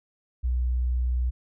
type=tone; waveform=sine; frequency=61.74 Hz; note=B1; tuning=in tune; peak=-22 dBFS; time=0.43-1.31 s; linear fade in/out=20 ms; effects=none